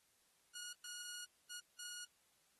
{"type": "tone bursts at uneven times", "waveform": "10% pulse", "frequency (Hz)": 1444, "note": "F#6", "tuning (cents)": -43, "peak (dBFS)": -40, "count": 4, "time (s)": [[0.55, 0.73], [0.84, 1.25], [1.5, 1.6], [1.79, 2.05]], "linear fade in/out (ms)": 5, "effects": ["white hiss -75 dBFS RMS until 2.59 s", "AAC 32 kbps"]}